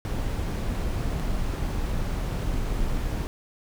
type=noise with dropouts; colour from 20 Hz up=brown; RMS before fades=-27 dBFS; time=0.05-3.27 s; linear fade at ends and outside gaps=0 ms; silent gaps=1.193-1.197 s; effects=none